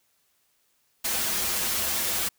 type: noise with comb filter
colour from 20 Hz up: white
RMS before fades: -27 dBFS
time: 1.04-2.29 s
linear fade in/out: 10 ms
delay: 6.9 ms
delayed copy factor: -1
effects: white hiss -69 dBFS RMS until 2.38 s